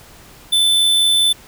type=tone with amplitude modulation; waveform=square; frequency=3520 Hz; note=A7; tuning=in tune; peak=-11 dBFS; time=0.52-1.33 s; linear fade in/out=10 ms; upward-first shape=sine; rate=84.7 Hz; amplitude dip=25%; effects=pink hiss -43 dBFS RMS until 1.47 s